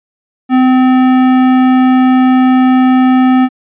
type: tone with tanh clipping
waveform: sine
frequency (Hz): 256.8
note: C4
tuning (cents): -32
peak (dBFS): -7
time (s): 0.49-3.49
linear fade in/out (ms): 50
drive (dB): 17
effects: resampled to 8000 Hz